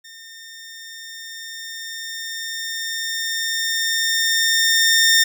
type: tone with level ramp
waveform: 15% pulse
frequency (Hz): 1818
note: A#6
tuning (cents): -44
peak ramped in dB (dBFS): -33 to -5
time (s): 0.04-5.24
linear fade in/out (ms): 10
effects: none